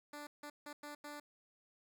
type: tone bursts at uneven times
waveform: 10% pulse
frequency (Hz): 293.7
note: D4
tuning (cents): 0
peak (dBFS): -38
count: 5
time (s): 0.13-0.27 / 0.43-0.5 / 0.66-0.73 / 0.83-0.95 / 1.04-1.2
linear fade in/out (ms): 5
effects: none